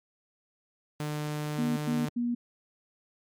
sawtooth tone, 150 Hz, D3, 37 cents sharp, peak -27 dBFS, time 1-2.09 s, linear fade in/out 2 ms
sine tone bursts, 239.7 Hz, A#3, 48 cents sharp, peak -26 dBFS, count 3, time 1.58-2.35 s, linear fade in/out 10 ms, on 190 ms, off 100 ms
effects MP3 96 kbps

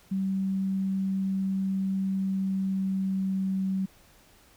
sine tone with pitch glide, 192.2 to 190.87 Hz, G3 to G3, -34 to -46 cents, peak -25 dBFS, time 0.11-3.86 s, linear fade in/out 10 ms, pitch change -12 cents, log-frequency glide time 2.12-3.73 s, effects pink hiss -58 dBFS RMS until 4.56 s

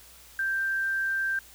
sine tone, 1574 Hz, G6, 7 cents sharp, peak -25 dBFS, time 0.39-1.39 s, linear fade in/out 2 ms, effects added 60 Hz sine -58 dBFS peak until 1.54 s + white hiss -52 dBFS RMS until 1.54 s

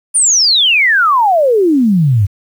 sine exponential sweep, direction down, 9640 to 92.8 Hz, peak -7 dBFS, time 0.14-2.27 s, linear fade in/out 20 ms, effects 7-bit

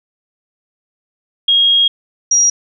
sine tone pair in turn, 3269 / 5716 Hz, G#7 / F8, -28 / +39 cents, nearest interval minor seventh, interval 967 cents, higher second, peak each -8 dBFS, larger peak neither, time 1.48-1.88 / 2.31-2.5 s, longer first, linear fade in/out 5 ms, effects none

